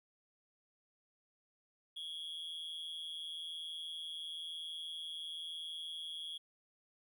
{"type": "tone with amplitude modulation", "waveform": "triangle", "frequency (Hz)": 3322, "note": "G#7", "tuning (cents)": 0, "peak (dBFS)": -37, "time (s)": [1.96, 6.38], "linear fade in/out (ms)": 10, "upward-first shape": "sine", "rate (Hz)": 161, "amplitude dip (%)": 75, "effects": ["13-bit"]}